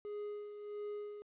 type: tone with tremolo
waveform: triangle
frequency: 415.3 Hz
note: G#4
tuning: in tune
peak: -37 dBFS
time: 0.05-1.22 s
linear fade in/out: 0 ms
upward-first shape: sine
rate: 1.5 Hz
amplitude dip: 55%
effects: resampled to 8000 Hz + 13-bit